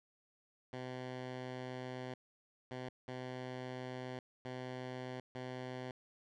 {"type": "tone bursts at uneven times", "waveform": "10% pulse", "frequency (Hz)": 127.4, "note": "C3", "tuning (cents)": -46, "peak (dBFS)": -34, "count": 5, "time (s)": [[0.73, 2.14], [2.71, 2.89], [3.08, 4.19], [4.45, 5.2], [5.35, 5.91]], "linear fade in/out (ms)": 2, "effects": ["low-pass 4000 Hz 12 dB/octave"]}